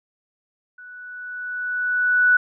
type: tone with level ramp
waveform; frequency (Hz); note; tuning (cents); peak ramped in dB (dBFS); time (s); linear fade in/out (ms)
sine; 1480; F#6; 0; -39 to -11; 0.78-2.37; 5
effects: none